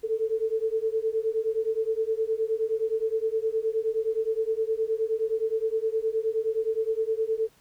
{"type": "beating tone pair", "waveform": "sine", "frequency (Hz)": [438.8, 448.4], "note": ["A4", "A4"], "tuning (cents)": [-5, 33], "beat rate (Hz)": 9.6, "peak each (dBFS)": -27, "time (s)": [0.03, 7.49], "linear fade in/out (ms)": 20, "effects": ["pink hiss -61 dBFS RMS until 7.6 s"]}